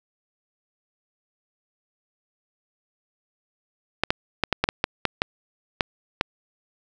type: clicks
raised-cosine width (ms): 0.3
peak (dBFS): -3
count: 11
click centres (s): 4.036 / 4.105 / 4.437 / 4.527 / 4.64 / 4.689 / 4.841 / 5.053 / 5.219 / 5.808 / 6.211
effects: none